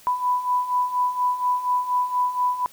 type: beating tone pair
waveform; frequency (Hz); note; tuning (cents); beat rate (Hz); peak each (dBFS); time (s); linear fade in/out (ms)
sine; 990 / 994.2; B5 / B5; +4 / +11; 4.2; -26 / -21; 0.07-2.66; 0
effects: white hiss -50 dBFS RMS until 2.72 s